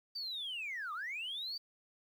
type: linear two-way sweep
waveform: sine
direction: down then up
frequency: 4679 to 1163 to 4679 Hz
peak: -37 dBFS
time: 0.15-1.58 s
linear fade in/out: 10 ms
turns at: 0.93 s
effects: tanh soft clip ceiling -34 dBFS + 11-bit